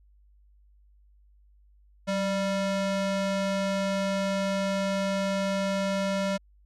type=ring-modulated tone; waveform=square; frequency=392 Hz; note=G4; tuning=in tune; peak=-23 dBFS; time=2.07-6.38 s; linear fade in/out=20 ms; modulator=201 Hz; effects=added 50 Hz sine -56 dBFS peak until 6.65 s + low-pass 7000 Hz 12 dB/octave